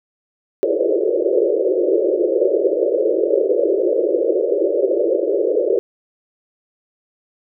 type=band-pass noise; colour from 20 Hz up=pink; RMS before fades=-17 dBFS; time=0.63-5.79 s; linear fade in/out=0 ms; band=340 to 580 Hz; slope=96 dB/octave; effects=none